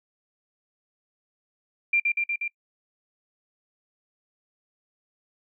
sine tone with echo, 2377 Hz, D7, 20 cents sharp, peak -18 dBFS, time 1.93-2 s, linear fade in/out 5 ms, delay 120 ms, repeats 4, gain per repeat -2 dB, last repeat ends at 2.48 s, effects noise-tail reverb RT60 0.1 s tail -26 dB re dry

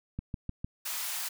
click train, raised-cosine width 5 ms, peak -22 dBFS, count 4, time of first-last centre 0.19-0.645 s, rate 6.59 Hz
white high-pass noise, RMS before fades -35 dBFS, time 0.85-1.29 s, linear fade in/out 10 ms, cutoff 740 Hz, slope 24 dB/octave
effects none

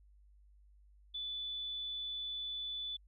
sine tone, 3480 Hz, A7, 20 cents flat, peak -38 dBFS, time 1.14-2.97 s, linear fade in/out 10 ms, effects added 50 Hz sine -60 dBFS peak until 3.07 s

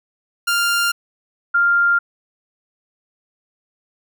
sawtooth / sine tone pair in turn, 1396.9 / 1396.9 Hz, F6 / F6, 0 / 0 cents, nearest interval unison, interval 0 cents, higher neither, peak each -12 dBFS, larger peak neither, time 0.47-0.92 / 1.54-1.99 s, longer neither, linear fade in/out 10 ms, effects none

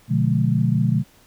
sine chord, B diminished seventh, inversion none, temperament just, 123.47 / 148.16 / 177.8 / 213.4 Hz, B2 / D3 / F3 / Ab3, 0 / +16 / +31 / +47 cents, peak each -20 / -21 / -23 / -23 dBFS, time 0.08-1.04 s, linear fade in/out 50 ms, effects pink hiss -54 dBFS RMS until 1.26 s

